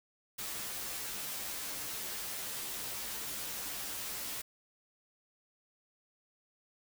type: noise with comb filter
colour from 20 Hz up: white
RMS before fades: -40 dBFS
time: 0.38-4.42 s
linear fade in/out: 10 ms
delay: 12 ms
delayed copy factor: -0.8
effects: none